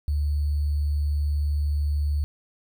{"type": "tone with sample-and-hold", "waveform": "sine", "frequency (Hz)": 73.42, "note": "D2", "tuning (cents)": 0, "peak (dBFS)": -21, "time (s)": [0.08, 2.24], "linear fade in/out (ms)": 0, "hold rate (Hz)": 4410, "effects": []}